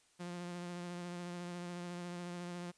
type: tone with vibrato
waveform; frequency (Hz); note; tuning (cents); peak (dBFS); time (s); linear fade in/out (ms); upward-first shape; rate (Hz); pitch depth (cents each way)
sawtooth; 175.6; F3; +10; -38; 0.19-2.72; 20; triangle; 14; 24
effects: white hiss -70 dBFS RMS until 2.77 s + resampled to 22050 Hz